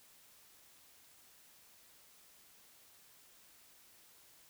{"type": "silence", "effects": ["white hiss -63 dBFS RMS until 4.49 s"]}